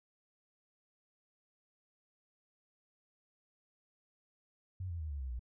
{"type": "tone with pitch steps", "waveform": "sine", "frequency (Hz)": [92.5, 84.82, 77.78, 71.33, 65.41, 59.98], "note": ["F#2", "E2", "D#2", "D2", "C2", "B1"], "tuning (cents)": [0, 50, 0, -50, 0, -50], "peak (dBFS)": -37, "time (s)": [4.8, 5.394], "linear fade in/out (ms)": 5, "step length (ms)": 99, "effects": []}